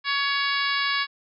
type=harmonic tone; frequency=561 Hz; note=C#5; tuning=21 cents sharp; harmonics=2 / 3 / 4 / 5 / 6 / 7 / 8 / 9; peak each=-28 / -27 / -29 / -33 / -33 / -32 / -33 / -35 dBFS; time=0.04-1.07 s; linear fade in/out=50 ms; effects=none